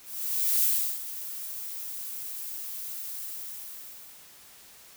violet noise with ADSR envelope, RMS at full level -23 dBFS, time 0.03-4.33 s, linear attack 600 ms, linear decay 360 ms, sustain -14 dB, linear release 1100 ms, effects white hiss -52 dBFS RMS until 4.96 s

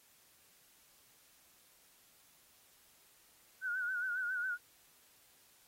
sine tone with vibrato, 1476 Hz, F#6, 5 cents flat, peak -34 dBFS, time 3.61-4.58 s, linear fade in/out 50 ms, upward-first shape sine, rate 7.3 Hz, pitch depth 73 cents each way, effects white hiss -66 dBFS RMS until 5.67 s + AAC 48 kbps

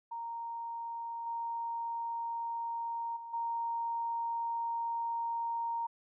sine tone with level steps, 929 Hz, A#5, 6 cents flat, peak -37 / -34 / -42 / -32 dBFS, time 0.11-5.87 s, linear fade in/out 10 ms, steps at 1.26 / 3.16 / 3.33 s, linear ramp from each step 10 ms, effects none

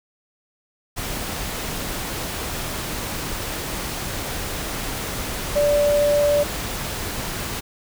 sine tone in noise, 583 Hz, D5, 13 cents flat, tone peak -15 dBFS, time 5.55-6.44 s, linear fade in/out 20 ms, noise pink, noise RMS -28 dBFS, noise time 0.96-7.61 s, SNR +10 dB, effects none

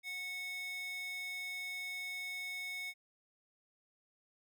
square tone with high-pass filter, 735 Hz, F#5, 12 cents flat, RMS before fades -42 dBFS, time 0.03-2.94 s, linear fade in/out 50 ms, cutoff 2500 Hz, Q 8.4, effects none

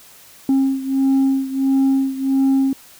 sine beating tone pair, 268.7 / 270.2 Hz, C4 / C#4, +46 / -44 cents, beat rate 1.5 Hz, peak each -14 / -17 dBFS, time 0.49-2.73 s, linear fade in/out 2 ms, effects tanh soft clip ceiling -11 dBFS + white hiss -45 dBFS RMS until 2.99 s

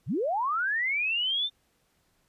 sine linear sweep, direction up, 82.41 to 3626 Hz, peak -25 dBFS, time 0.06-1.5 s, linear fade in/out 50 ms, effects pink hiss -70 dBFS RMS until 2.28 s + resampled to 32000 Hz

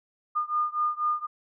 sine beating tone pair, 1214 / 1218.1 Hz, D#6 / D#6, -43 / -37 cents, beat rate 4.1 Hz, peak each -27 / -28 dBFS, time 0.35-1.27 s, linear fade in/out 20 ms, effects none

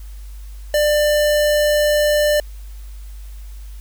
square tone, 595 Hz, D5, 22 cents sharp, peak -14 dBFS, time 0.74-2.4 s, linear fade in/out 2 ms, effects added 50 Hz sine -31 dBFS peak until 3.8 s + white hiss -50 dBFS RMS until 3.8 s

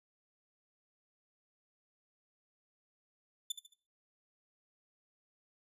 sawtooth tone with echo, 3520 Hz, A7, in tune, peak -30 dBFS, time 3.5-3.52 s, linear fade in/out 5 ms, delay 73 ms, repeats 3, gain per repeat -9 dB, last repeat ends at 3.739 s, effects noise-tail reverb RT60 0.4 s tail -19 dB re dry + resampled to 32000 Hz

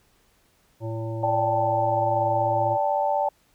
harmonic tone, 112.7 Hz, A2, 42 cents sharp, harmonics 1 / 3 / 5 / 7 / 8, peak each -29 / -34 / -35 / -48 / -41 dBFS, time 0.8-2.78 s, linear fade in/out 50 ms
sine chord, D suspended fourth, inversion none, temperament equal with one note detuned, 583.9 / 784 / 880 Hz, D5 / G5 / A5, -10 / 0 / 0 cents, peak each -25 dBFS, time 1.23-3.29 s, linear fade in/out 5 ms
effects pink hiss -63 dBFS RMS until 3.54 s

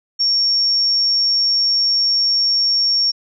sine tone, 5510 Hz, F8, 24 cents flat, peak -13 dBFS, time 0.19-3.12 s, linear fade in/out 20 ms, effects none

